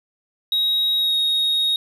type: tone with pitch glide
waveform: sine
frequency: 3800 to 3752 Hz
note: A#7 to A#7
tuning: +33 to +11 cents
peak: -14 dBFS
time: 0.52-1.76 s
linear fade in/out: 2 ms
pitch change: -22 cents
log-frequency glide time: 0.97-1.14 s
effects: tanh soft clip ceiling -16 dBFS + 9-bit